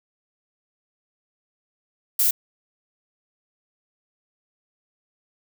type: noise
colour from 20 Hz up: violet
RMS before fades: -19 dBFS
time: 2.19-2.31 s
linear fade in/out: 5 ms
effects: none